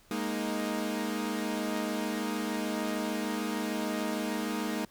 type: chord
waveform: sawtooth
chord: Ab suspended second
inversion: none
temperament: equal with one note detuned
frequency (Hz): 207.7 / 234.3 / 311.1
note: Ab3 / Bb3 / Eb4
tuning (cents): 0 / +9 / 0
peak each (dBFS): -31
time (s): 0.11-4.85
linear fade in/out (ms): 2
effects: pink hiss -61 dBFS RMS until 4.9 s